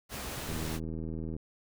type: noise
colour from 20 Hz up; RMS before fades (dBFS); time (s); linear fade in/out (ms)
pink; -39; 0.09-0.8; 50
type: click train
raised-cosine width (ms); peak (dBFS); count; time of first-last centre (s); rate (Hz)
3; -26; 71; 0.49-1.365; 80
effects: none